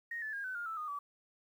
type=tone with pitch steps; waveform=sine; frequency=1864.7 / 1739.8 / 1623.3 / 1514.6 / 1413.2 / 1318.5 / 1230.2 / 1147.9 Hz; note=A#6 / A6 / G#6 / F#6 / F6 / E6 / D#6 / D6; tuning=0 / -20 / -40 / +40 / +20 / 0 / -20 / -40 cents; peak=-37 dBFS; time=0.11-0.99 s; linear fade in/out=5 ms; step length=110 ms; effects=11-bit